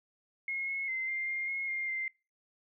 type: tone with pitch steps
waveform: sine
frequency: 2160 / 2177 / 2071 / 2102 / 2116 / 2161 / 2116 / 2088 Hz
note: C#7 / C#7 / C7 / C7 / C7 / C#7 / C7 / C7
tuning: -45 / -32 / -18 / +7 / +19 / -45 / +19 / -4 cents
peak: -32 dBFS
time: 0.48-2.08 s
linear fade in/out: 2 ms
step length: 200 ms
effects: noise-tail reverb RT60 0.3 s tail -24 dB re dry